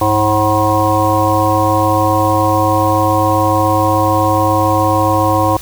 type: harmonic tone with a mistuned harmonic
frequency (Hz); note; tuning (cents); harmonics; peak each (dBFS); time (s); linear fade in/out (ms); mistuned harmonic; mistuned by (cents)
107.1; A2; -46; 1 / 3 / 5 / 7 / 9 / 10; -17 / -17 / -17 / -17 / -17 / -17; 0.01-5.57; 5; 1; -120
effects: added 60 Hz sine -32 dBFS peak until 5.61 s + white hiss -32 dBFS RMS until 5.61 s